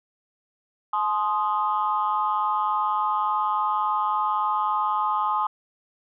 sine chord, Ab major, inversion none, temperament equal with one note detuned, 852 / 1046.5 / 1244.5 Hz, Ab5 / C6 / Eb6, +44 / 0 / 0 cents, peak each -25 dBFS, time 0.93-5.47 s, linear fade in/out 5 ms, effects tanh soft clip ceiling -13 dBFS

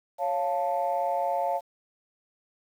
sine chord, Db augmented, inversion none, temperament equal, 554.4 / 698.5 / 880 Hz, Db5 / F5 / A5, 0 / 0 / 0 cents, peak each -29 / -27 / -29 dBFS, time 0.18-1.61 s, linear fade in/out 50 ms, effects tanh soft clip ceiling -17 dBFS + 9-bit

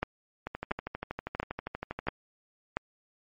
two click trains, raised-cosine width 0.5 ms, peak -13 / -19 dBFS, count 5 / 21, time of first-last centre 0.03-2.77 / 0.47-2.07 s, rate 1.46 / 12.5 Hz, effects MP3 32 kbps

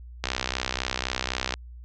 click train, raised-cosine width 0.2 ms, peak -8 dBFS, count 84, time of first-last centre 0.24-1.539 s, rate 63.9 Hz, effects added 60 Hz sine -40 dBFS peak until 1.84 s + low-pass 7000 Hz 12 dB/octave

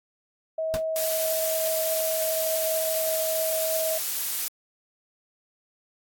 sine tone, 640 Hz, D#5, 49 cents sharp, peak -25 dBFS, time 0.58-3.98 s, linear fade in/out 5 ms
pink noise with exponential decay, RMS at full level -28 dBFS, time 0.74-0.84 s, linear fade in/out 0 ms, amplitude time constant 21 ms
blue noise, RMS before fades -28 dBFS, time 0.96-4.48 s, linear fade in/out 0 ms
effects AAC 64 kbps

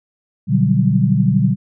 sine chord, G major seventh, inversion first, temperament just, 122.5 / 147 / 183.75 / 196 Hz, B2 / D3 / F#3 / G3, -14 / +2 / -12 / 0 cents, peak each -17 dBFS, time 0.47-1.56 s, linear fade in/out 50 ms, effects none

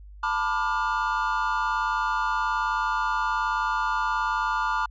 triangle chord, B half-diminished seventh, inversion third, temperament just, 889 / 987.8 / 1185.3 / 1422.4 Hz, A5 / B5 / D6 / F6, +18 / 0 / +16 / +31 cents, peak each -27 dBFS, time 0.23-4.86 s, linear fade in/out 5 ms, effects added 50 Hz sine -42 dBFS peak until 4.9 s + resampled to 16000 Hz

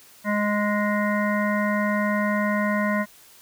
harmonic tone, 207.7 Hz, G#3, in tune, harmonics 1 / 3 / 5 / 7 / 9 / 10, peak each -23 / -27 / -29 / -32 / -29 / -36 dBFS, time 0.24-3.06 s, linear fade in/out 50 ms, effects white hiss -51 dBFS RMS until 3.41 s

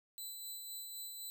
5% pulse tone with tremolo, 4002 Hz, B7, 22 cents sharp, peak -36 dBFS, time 0.18-1.3 s, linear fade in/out 0 ms, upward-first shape sine, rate 3.9 Hz, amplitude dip 30%, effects none

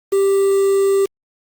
triangle tone with quantisation, 392.7 Hz, G4, 3 cents sharp, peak -10 dBFS, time 0.12-1.06 s, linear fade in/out 10 ms, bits 5, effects Opus 32 kbps

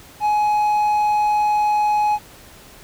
triangle tone, 840 Hz, G#5, 19 cents sharp, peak -13 dBFS, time 0.2-2.19 s, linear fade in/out 50 ms, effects pink hiss -44 dBFS RMS until 2.83 s

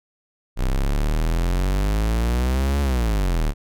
45% pulse exponential two-way sweep, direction up then down, 31.01 to 71.7 to 35.2 Hz, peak -18 dBFS, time 0.56-3.54 s, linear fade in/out 50 ms, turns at 2.81 s, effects none

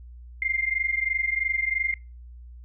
sine tone pair together, 2093 / 2116 Hz, C7 / C7, 0 / +19 cents, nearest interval unison, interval 19 cents, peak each -26 dBFS, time 0.42-1.94 s, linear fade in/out 2 ms, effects noise-tail reverb RT60 0.3 s tail -25 dB re dry + added 60 Hz sine -41 dBFS peak until 2.64 s

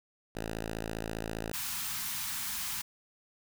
5% pulse tone, 55 Hz, A1, in tune, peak -24 dBFS, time 0.35-1.52 s, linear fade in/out 5 ms
white band-stop noise, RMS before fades -36 dBFS, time 1.53-2.82 s, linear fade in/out 10 ms, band 250 to 810 Hz, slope 48 dB/octave
effects none

